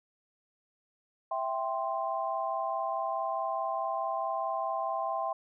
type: chord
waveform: sine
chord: C major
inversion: first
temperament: equal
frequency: 659.3 / 784 / 1046.5 Hz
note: E5 / G5 / C6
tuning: 0 / 0 / 0 cents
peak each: -34 dBFS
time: 1.31-5.33 s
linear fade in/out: 5 ms
effects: none